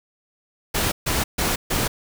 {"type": "noise bursts", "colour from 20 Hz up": "pink", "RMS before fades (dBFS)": -22, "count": 4, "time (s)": [0.74, 1.88], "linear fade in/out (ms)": 10, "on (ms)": 180, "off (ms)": 140, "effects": []}